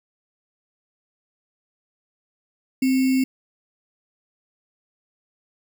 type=tone with sample-and-hold; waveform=sine; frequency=261.6 Hz; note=C4; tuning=in tune; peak=-16 dBFS; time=2.82-3.24 s; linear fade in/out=5 ms; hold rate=2450 Hz; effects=none